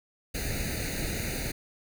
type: noise with comb filter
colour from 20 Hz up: pink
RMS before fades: -32 dBFS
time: 0.34-1.52 s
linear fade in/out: 10 ms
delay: 0.46 ms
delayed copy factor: +0.95
effects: none